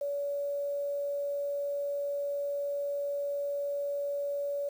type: tone with quantisation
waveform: sine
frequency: 569 Hz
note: C#5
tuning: 45 cents sharp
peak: -30 dBFS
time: 0.01-4.69 s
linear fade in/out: 5 ms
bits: 9
effects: none